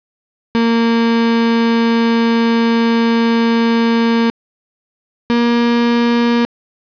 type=tone pair in turn; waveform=35% pulse; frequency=230.6 / 236.7 Hz; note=A#3 / A#3; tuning=-19 / +27 cents; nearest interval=unison; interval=46 cents; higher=second; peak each=-9 dBFS; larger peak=neither; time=0.55-4.3 / 5.3-6.45 s; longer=first; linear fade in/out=0 ms; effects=resampled to 11025 Hz + 7-bit